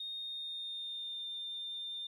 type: tone with pitch glide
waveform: sine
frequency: 3696 to 3605 Hz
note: A#7 to A7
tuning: -16 to +41 cents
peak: -38 dBFS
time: 0-2.07 s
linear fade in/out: 5 ms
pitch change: -43 cents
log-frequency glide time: 0.16-1.27 s
effects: tanh soft clip ceiling -34 dBFS + 13-bit